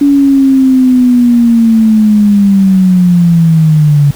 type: linear sweep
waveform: sine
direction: down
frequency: 285.5 to 141.4 Hz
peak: -3 dBFS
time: 0.01-4.11 s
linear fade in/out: 5 ms
effects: pink hiss -32 dBFS RMS until 4.15 s